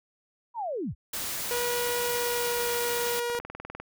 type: linear sweep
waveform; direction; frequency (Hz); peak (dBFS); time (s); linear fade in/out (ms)
sine; down; 987.8 to 36.33; -29; 0.54-0.95; 50
type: noise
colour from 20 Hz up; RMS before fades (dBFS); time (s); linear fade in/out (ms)
white; -33; 1.13-3.2; 5
type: tone with pitch glide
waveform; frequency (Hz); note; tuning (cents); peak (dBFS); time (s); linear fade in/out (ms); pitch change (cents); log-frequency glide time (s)
sawtooth; 483 to 477.7; B4 to A#4; -39 to +42; -24; 1.51-3.39; 0; -19; 1.98-2.71
type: click train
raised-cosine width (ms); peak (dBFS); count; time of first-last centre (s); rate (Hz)
0.5; -23; 11; 3.3-3.8; 20
effects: none